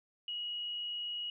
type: tone with frequency modulation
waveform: sine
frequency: 2900 Hz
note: F#7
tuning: 35 cents flat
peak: -36 dBFS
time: 0.28-1.3 s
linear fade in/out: 2 ms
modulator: 67.3 Hz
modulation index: 0.3
effects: none